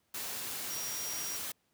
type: tone in noise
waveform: sine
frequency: 5700 Hz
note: F8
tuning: 34 cents sharp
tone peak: -39 dBFS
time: 0.7-1.37 s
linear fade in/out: 5 ms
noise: white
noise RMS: -39 dBFS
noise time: 0.14-1.52 s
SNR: -3 dB
effects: pink hiss -75 dBFS RMS until 1.73 s + high-pass 80 Hz 12 dB/octave